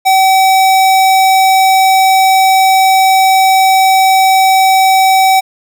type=tone; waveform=square; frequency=764 Hz; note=G5; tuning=45 cents flat; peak=-6 dBFS; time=0.05-5.41 s; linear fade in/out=20 ms; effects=none